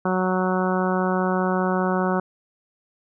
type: harmonic tone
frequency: 185 Hz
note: F#3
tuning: in tune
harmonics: 1 / 2 / 3 / 4 / 5 / 6 / 7 / 8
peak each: -23 / -26 / -28 / -29 / -30 / -31 / -31 / -32 dBFS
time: 0.05-2.2 s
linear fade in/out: 5 ms
effects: none